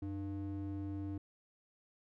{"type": "ring-modulated tone", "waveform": "triangle", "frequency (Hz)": 196.2, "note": "G3", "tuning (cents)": 2, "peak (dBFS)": -33, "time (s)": [0.02, 1.18], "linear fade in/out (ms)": 5, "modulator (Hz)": 104, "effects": []}